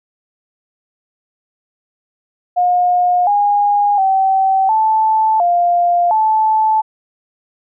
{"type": "tone with pitch steps", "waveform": "sine", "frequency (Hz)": [716, 819, 769, 876, 699, 872], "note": ["F5", "G#5", "G5", "A5", "F5", "A5"], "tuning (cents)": [43, -24, -33, -8, 1, -16], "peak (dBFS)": -10, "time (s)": [2.56, 6.82], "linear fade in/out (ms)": 20, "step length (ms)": 710, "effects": []}